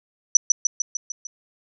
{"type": "tone with echo", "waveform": "sine", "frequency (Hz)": 5940, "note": "F#8", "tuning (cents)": 6, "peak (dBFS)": -7, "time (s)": [0.35, 0.37], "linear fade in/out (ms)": 2, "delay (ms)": 150, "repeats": 6, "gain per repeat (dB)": -4, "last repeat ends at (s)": 1.27, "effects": []}